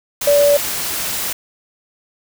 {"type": "tone in noise", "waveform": "sine", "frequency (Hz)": 576, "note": "D5", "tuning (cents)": -34, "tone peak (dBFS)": -9, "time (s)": [0.27, 0.57], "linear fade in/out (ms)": 5, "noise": "white", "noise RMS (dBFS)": -22, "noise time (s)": [0.21, 1.33], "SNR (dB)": 10, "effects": []}